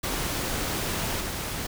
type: noise with level steps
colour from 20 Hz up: pink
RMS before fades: -29 / -32 dBFS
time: 0.03-1.67 s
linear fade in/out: 10 ms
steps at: 1.2 s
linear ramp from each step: 10 ms
effects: none